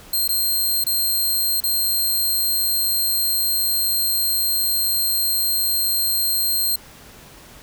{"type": "tone with dropouts", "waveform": "5% pulse", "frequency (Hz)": 4187, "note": "C8", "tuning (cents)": 0, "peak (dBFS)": -11, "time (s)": [0.13, 6.76], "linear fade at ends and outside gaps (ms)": 5, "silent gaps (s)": [[0.278, 0.29], [0.841, 0.865], [1.604, 1.637]], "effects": ["pink hiss -44 dBFS RMS until 7.62 s"]}